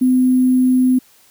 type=tone with sample-and-hold; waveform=sine; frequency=255.2 Hz; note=C4; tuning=43 cents flat; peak=-10 dBFS; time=0.01-0.99 s; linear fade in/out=10 ms; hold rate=11025 Hz; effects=white hiss -51 dBFS RMS until 1.3 s